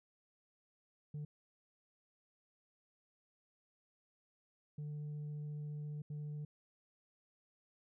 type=tone bursts at uneven times; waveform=sine; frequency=148.8 Hz; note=D3; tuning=23 cents sharp; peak=-38 dBFS; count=3; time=1.14-1.25 / 4.78-6.02 / 6.1-6.45 s; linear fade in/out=5 ms; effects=tanh soft clip ceiling -40 dBFS